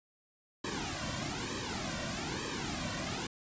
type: noise with flanger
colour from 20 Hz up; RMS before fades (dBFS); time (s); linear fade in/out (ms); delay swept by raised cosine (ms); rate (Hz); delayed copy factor
pink; -37; 0.64-3.27; 5; 1.4 to 2.4; 1.1; -1
effects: resampled to 16000 Hz